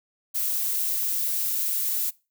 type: noise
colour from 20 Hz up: violet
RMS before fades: -26 dBFS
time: 0.34-2.11 s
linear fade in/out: 20 ms
effects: noise-tail reverb RT60 0.3 s tail -23 dB re dry